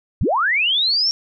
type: linear sweep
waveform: sine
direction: up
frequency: 38.89 to 5588 Hz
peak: -15 dBFS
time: 0.21-1.11 s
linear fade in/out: 0 ms
effects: none